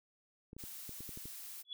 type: clicks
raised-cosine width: 3 ms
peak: -36 dBFS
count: 8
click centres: 0.531 / 0.566 / 0.639 / 0.893 / 1.006 / 1.092 / 1.174 / 1.256 s
type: noise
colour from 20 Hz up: blue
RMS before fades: -48 dBFS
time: 0.58-1.63 s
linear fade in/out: 20 ms
type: tone with exponential growth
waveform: sine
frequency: 3400 Hz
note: G#7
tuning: 40 cents sharp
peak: -36 dBFS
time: 1.65-1.73 s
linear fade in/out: 1 ms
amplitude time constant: 17 ms
effects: none